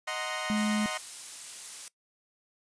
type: chord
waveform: 15% pulse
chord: C half-diminished seventh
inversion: first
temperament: equal with one note detuned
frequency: 622.3 / 740 / 929.6 / 1046.5 Hz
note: Eb5 / Gb5 / Bb5 / C6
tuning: 0 / 0 / -5 / 0 cents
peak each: -30 / -31 / -35 / -31 dBFS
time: 0.07-0.98 s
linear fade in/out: 10 ms
type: tone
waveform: sine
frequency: 212.8 Hz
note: G#3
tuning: 42 cents sharp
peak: -26 dBFS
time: 0.5-0.86 s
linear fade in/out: 0 ms
type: noise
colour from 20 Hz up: blue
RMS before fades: -39 dBFS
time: 0.57-1.88 s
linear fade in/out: 0 ms
effects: noise-tail reverb RT60 0.1 s tail -20 dB re dry + resampled to 22050 Hz